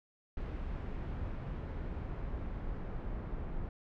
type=noise with low-pass filter sweep; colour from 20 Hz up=brown; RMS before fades=-39 dBFS; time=0.37-3.69 s; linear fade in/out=2 ms; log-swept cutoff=2500 to 1600 Hz; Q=0.74; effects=none